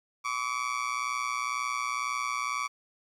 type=tone with amplitude modulation; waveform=30% pulse; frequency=1143 Hz; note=D6; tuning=47 cents flat; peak=-23 dBFS; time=0.24-2.68 s; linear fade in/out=20 ms; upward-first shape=sine; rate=122 Hz; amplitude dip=80%; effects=low-pass 7000 Hz 12 dB/octave + 10-bit